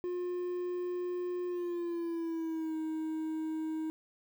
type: tone with pitch glide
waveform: triangle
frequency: 356.7 to 316 Hz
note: F4 to D#4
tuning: +37 to +27 cents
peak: -31 dBFS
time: 0.04-3.9 s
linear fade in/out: 0 ms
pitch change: -210 cents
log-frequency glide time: 1.47-2.76 s
effects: 10-bit